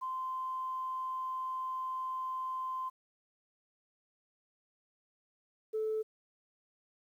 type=tone pair in turn; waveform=sine; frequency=1037 / 436 Hz; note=C6 / A4; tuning=-16 / -16 cents; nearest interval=octave + minor third; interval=1500 cents; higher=first; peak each=-34 / -30 dBFS; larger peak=second; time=0.01-2.9 / 5.73-6.03 s; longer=first; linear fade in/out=20 ms; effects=tanh soft clip ceiling -27 dBFS + 11-bit